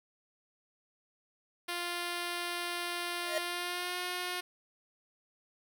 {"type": "tone with pitch glide", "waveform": "5% pulse", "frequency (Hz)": [349.2, 359.2], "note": ["F4", "F4"], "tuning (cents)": [0, 49], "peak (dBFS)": -23, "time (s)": [1.68, 4.41], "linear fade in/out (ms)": 10, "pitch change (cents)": 49, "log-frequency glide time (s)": [3.43, 3.99]}
{"type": "tone with exponential growth", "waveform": "square", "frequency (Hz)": 629, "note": "D#5", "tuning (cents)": 19, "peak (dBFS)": -28, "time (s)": [3.19, 3.38], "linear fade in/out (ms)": 2, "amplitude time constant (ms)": 41}
{"effects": []}